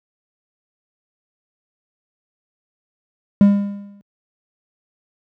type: tone with exponential decay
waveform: triangle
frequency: 201.5 Hz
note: G3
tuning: 48 cents sharp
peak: -3 dBFS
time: 3.41-4.01 s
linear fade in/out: 0 ms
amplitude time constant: 130 ms
effects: high-pass 80 Hz 12 dB/octave